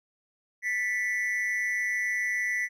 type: tone with amplitude modulation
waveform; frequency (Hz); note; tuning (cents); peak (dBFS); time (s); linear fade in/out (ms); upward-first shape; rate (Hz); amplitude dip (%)
triangle; 1975.5; B6; 0; -21; 0.62-2.69; 50; sine; 207; 75
effects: none